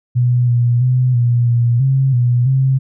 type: tone with pitch steps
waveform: sine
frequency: 122.9 / 120.3 / 126.7 / 120.2 / 119 / 134.1 / 122 / 133 Hz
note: B2 / B2 / B2 / B2 / A#2 / C3 / B2 / C3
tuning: -8 / -45 / +45 / -46 / +36 / +43 / -21 / +29 cents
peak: -10 dBFS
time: 0.15-2.79 s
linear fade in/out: 20 ms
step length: 330 ms
effects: none